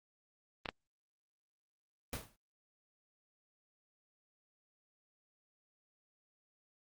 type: clicks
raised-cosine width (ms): 0.3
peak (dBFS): -20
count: 2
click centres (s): 0.658 / 0.689
type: noise with exponential decay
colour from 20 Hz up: pink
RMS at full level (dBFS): -36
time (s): 2.13-2.36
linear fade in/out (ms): 2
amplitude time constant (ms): 49
effects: Opus 24 kbps